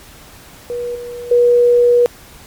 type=tone with level steps; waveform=sine; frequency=482.9 Hz; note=B4; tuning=39 cents flat; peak=-19 / -25 / -7 dBFS; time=0.7-2.06 s; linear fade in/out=0 ms; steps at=0.95 / 1.31 s; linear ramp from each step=5 ms; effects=pink hiss -40 dBFS RMS until 2.46 s + MP3 96 kbps